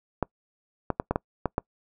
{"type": "clicks", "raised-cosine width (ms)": 1, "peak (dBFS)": -10, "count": 7, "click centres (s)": [0.227, 0.903, 0.999, 1.11, 1.159, 1.457, 1.581], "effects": ["noise-tail reverb RT60 0.1 s tail -26 dB re dry"]}